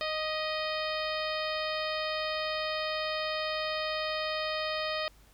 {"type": "harmonic tone with a mistuned harmonic", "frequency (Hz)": 620, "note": "D#5", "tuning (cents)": -6, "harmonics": [1, 2, 3, 4, 5, 6, 7, 8], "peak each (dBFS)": [-34, -37, -39, -40, -41, -42, -42, -43], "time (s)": [0.01, 5.08], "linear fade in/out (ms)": 0, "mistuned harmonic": 3, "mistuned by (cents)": 33, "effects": ["added 50 Hz sine -58 dBFS peak until 5.33 s", "pink hiss -62 dBFS RMS until 5.33 s"]}